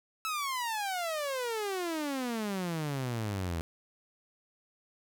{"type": "exponential sweep", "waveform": "sawtooth", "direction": "down", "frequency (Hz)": [1320, 79.7], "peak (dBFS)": -28, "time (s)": [0.25, 3.61], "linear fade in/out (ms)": 0, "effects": []}